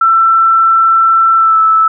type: tone with pitch glide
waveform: sine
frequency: 1338 to 1312 Hz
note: E6 to E6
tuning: +25 to -9 cents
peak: -5 dBFS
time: 0.01-1.88 s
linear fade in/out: 5 ms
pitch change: -34 cents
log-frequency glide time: 1.36-1.59 s
effects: none